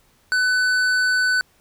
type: tone with hard clipping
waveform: sine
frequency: 1500 Hz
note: F#6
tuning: 23 cents sharp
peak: -18 dBFS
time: 0.32-1.41 s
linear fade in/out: 0 ms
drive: 10 dB
effects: pink hiss -59 dBFS RMS until 1.6 s